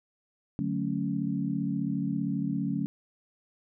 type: chord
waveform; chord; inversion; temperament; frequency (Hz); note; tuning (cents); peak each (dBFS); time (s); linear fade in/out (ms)
sine; D major seventh; none; equal; 146.83 / 185 / 220 / 277.2; D3 / F#3 / A3 / C#4; 0 / 0 / 0 / 0; -34 / -32 / -33 / -32; 0.59-2.86; 0
effects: none